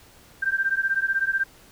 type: beating tone pair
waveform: sine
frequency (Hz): 1568 / 1584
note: G6 / G6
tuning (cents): 0 / +18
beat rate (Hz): 16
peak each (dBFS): -24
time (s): 0.42-1.44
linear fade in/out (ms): 10
effects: pink hiss -52 dBFS RMS until 1.71 s